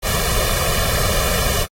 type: noise with comb filter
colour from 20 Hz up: pink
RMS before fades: -19 dBFS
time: 0.02-1.67 s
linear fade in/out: 50 ms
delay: 1.7 ms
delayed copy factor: +1
effects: AAC 48 kbps